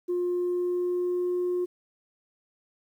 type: tone with pitch glide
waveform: sine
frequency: 355 to 357.7 Hz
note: F4 to F4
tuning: +28 to +41 cents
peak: -23 dBFS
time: 0.08-1.66 s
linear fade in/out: 20 ms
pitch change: +13 cents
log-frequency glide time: 0.24-1.34 s
effects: tanh soft clip ceiling -22 dBFS + 10-bit